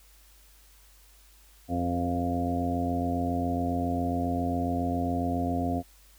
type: harmonic tone with a mistuned harmonic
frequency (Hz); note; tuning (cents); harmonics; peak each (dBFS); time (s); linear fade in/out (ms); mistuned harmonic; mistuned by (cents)
87.31; F2; 0; 1 / 2 / 3 / 4 / 5 / 6 / 7 / 8; -32 / -36 / -29 / -41 / -41 / -40 / -41 / -32; 1.68-5.83; 50; 6; -30
effects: added 50 Hz sine -56 dBFS peak until 6.18 s + white hiss -59 dBFS RMS until 6.18 s